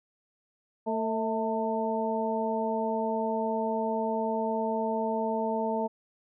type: harmonic tone with a mistuned harmonic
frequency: 223.8 Hz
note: A3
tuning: 30 cents sharp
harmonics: 1 / 2 / 3 / 4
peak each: -32 / -32 / -32 / -32 dBFS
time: 0.86-5.88 s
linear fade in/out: 20 ms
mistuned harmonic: 3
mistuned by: -50 cents
effects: none